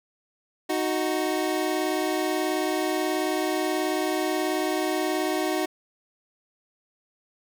25% pulse tone pair together, 311.1 / 369.6 Hz, D#4 / F#4, 0 / -2 cents, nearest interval minor third, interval 298 cents, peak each -23 dBFS, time 0.69-5.66 s, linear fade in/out 10 ms, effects none

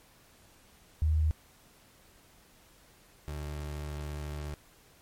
sine / 30% pulse tone pair in turn, 77.78 / 74.11 Hz, D#2 / D2, 0 / +16 cents, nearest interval minor second, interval 84 cents, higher first, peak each -23 / -33 dBFS, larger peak first, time 1.02-1.31 / 3.28-4.54 s, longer second, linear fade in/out 0 ms, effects pink hiss -60 dBFS RMS until 5.01 s + MP3 64 kbps

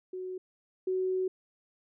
sine tone pair in turn, 370 / 373 Hz, F#4 / F#4, 0 / +14 cents, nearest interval unison, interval 14 cents, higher second, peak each -35 / -27 dBFS, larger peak second, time 0.13-0.38 / 0.87-1.28 s, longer second, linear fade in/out 5 ms, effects none

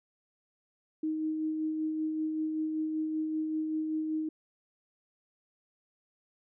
sine tone with tremolo, 312.8 Hz, D#4, 9 cents sharp, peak -28 dBFS, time 1.03-4.29 s, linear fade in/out 5 ms, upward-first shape sine, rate 5.2 Hz, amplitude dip 30%, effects none

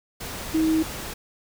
sine tone in noise, 318 Hz, D#4, 38 cents sharp, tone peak -18 dBFS, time 0.54-0.83 s, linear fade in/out 10 ms, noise pink, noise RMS -34 dBFS, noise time 0.2-1.14 s, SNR +13 dB, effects none

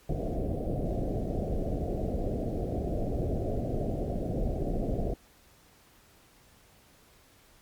pink low-pass noise, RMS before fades -31 dBFS, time 0.09-5.14 s, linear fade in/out 5 ms, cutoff 720 Hz, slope 96 dB/octave, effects pink hiss -60 dBFS RMS until 7.61 s + Opus 48 kbps

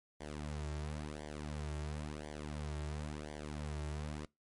sawtooth tone with flanger, 75 Hz, D2, 37 cents sharp, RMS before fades -42 dBFS, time 0.2-4.26 s, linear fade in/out 10 ms, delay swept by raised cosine 0.75 to 4.05 ms, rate 0.96 Hz, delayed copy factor -0.85, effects noise-tail reverb RT60 0.2 s tail -24 dB re dry + MP3 48 kbps

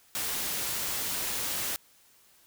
white noise, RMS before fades -32 dBFS, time 0.15-1.76 s, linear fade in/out 0 ms, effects white hiss -61 dBFS RMS until 2.46 s

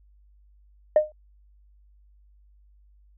sine tone with exponential decay, 611 Hz, D#5, 32 cents flat, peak -9 dBFS, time 0.96-1.12 s, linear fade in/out 2 ms, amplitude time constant 33 ms, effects tanh soft clip ceiling -9 dBFS + added 50 Hz sine -54 dBFS peak until 3.17 s

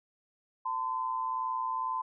sine tone pair together, 899 / 1021.1 Hz, A5 / C6, +37 / -43 cents, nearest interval major second, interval 220 cents, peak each -36 / -31 dBFS, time 0.65-2.02 s, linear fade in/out 10 ms, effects none

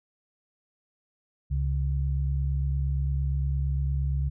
sine tone pair together, 68.7 / 137.4 Hz, C#2 / C#3, -15 / -15 cents, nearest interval octave, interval 1200 cents, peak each -25 / -29 dBFS, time 1.5-4.3 s, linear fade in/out 20 ms, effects none

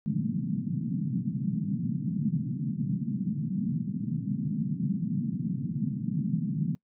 white band-pass noise, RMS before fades -30 dBFS, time 0.06-6.75 s, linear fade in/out 0 ms, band 130 to 230 Hz, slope 48 dB/octave, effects noise-tail reverb RT60 0.1 s tail -23 dB re dry

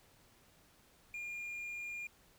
triangle tone, 2412 Hz, D7, 46 cents sharp, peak -39 dBFS, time 1.14-2.07 s, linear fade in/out 2 ms, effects pink hiss -66 dBFS RMS until 2.38 s

